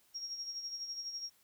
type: tone with tremolo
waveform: sine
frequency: 5588 Hz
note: F8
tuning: in tune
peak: -37 dBFS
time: 0.14-1.3 s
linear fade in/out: 20 ms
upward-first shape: sine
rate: 12 Hz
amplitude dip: 55%
effects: white hiss -69 dBFS RMS until 1.43 s